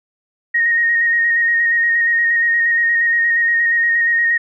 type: tone with vibrato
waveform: sine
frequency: 1864.7 Hz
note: A#6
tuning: in tune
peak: -12 dBFS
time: 0.54-4.38 s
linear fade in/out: 10 ms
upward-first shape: square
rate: 8.5 Hz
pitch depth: 17 cents each way
effects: none